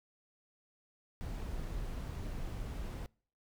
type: noise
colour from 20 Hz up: brown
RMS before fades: -40 dBFS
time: 1.21-3.06 s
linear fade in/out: 0 ms
effects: noise-tail reverb RT60 0.5 s tail -26 dB re dry